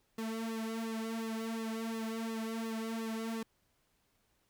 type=tone with flanger; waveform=sawtooth; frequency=224.6 Hz; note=A3; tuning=36 cents sharp; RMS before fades=-38 dBFS; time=0.18-3.43 s; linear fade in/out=5 ms; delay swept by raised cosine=1.3 to 3.3 ms; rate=2.8 Hz; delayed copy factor=-0.95; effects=pink hiss -75 dBFS RMS until 4.49 s